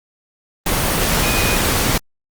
sine tone in noise, 2480 Hz, D#7, 6 cents flat, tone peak -23 dBFS, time 1.23-1.56 s, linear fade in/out 5 ms, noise pink, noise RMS -17 dBFS, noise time 0.66-1.98 s, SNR -9 dB, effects Opus 24 kbps

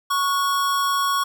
square tone pair together, 1111 / 1447.9 Hz, C#6 / F#6, +4 / -38 cents, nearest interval perfect fourth, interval 458 cents, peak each -20 / -30 dBFS, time 0.1-1.24 s, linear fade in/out 10 ms, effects none

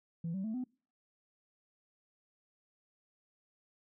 sine tone with pitch steps, 166.8 / 191.6 / 220.1 / 252.8 Hz, E3 / G3 / A3 / B3, +21 / -39 / +1 / +41 cents, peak -33 dBFS, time 0.24-0.64 s, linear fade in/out 5 ms, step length 100 ms, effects noise-tail reverb RT60 0.4 s tail -25 dB re dry + tanh soft clip ceiling -32 dBFS

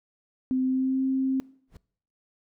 sine tone with pitch glide, 258.8 to 264.7 Hz, C4 to C4, -19 to +20 cents, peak -22 dBFS, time 0.51-1.4 s, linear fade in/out 0 ms, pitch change +39 cents, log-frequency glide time 0.63-1.03 s
brown noise with exponential growth, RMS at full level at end -40 dBFS, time 1.67-1.77 s, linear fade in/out 5 ms, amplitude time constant 21 ms
effects noise-tail reverb RT60 0.6 s tail -22 dB re dry

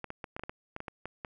clicks, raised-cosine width 0.5 ms, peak -23 dBFS, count 12, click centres 0.043 / 0.104 / 0.242 / 0.365 / 0.395 / 0.436 / 0.495 / 0.764 / 0.804 / 0.882 / 1.056 / 1.248 s, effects none

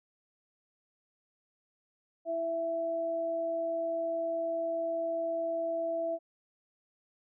sine tone pair together, 329.6 / 663.8 Hz, E4 / E5, 0 / +12 cents, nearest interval octave, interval 1212 cents, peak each -40 / -30 dBFS, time 2.25-6.19 s, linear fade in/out 50 ms, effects none

